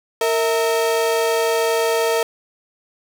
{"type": "tone pair together", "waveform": "35% pulse", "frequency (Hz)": [459.6, 650], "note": ["A#4", "E5"], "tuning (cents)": [-25, -24], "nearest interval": "tritone", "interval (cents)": 601, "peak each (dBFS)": [-16, -20], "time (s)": [0.21, 2.23], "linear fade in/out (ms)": 2, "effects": []}